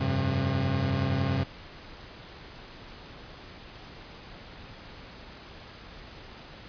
30% pulse chord, F suspended second, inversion none, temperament equal with one note detuned, 87.31 / 98 / 134.26 Hz, F2 / G2 / C3, 0 / 0 / +45 cents, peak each -31 / -27 / -25 dBFS, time 0-1.44 s, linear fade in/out 10 ms, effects pink hiss -46 dBFS RMS until 6.68 s + resampled to 11025 Hz

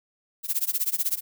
violet noise with tremolo, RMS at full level -23 dBFS, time 0.43-1.21 s, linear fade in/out 50 ms, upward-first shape sine, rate 16 Hz, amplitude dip 95%, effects none

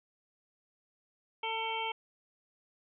harmonic tone, 448.2 Hz, A4, 32 cents sharp, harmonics 1 / 2 / 3 / 5 / 6 / 7, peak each -42 / -35 / -47 / -40 / -43 / -40 dBFS, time 1.43-1.92 s, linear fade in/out 5 ms, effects none

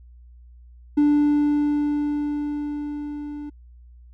triangle tone with level ramp, 293.7 Hz, D4, in tune, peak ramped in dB -11 to -29 dBFS, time 0.97-3.5 s, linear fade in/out 10 ms, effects tanh soft clip ceiling -8 dBFS + added 60 Hz sine -44 dBFS peak until 4.13 s

